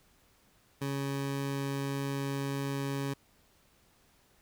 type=tone; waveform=20% pulse; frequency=138.59 Hz; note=C#3; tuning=in tune; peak=-27 dBFS; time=0.81-3.14 s; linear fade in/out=10 ms; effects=pink hiss -66 dBFS RMS until 4.41 s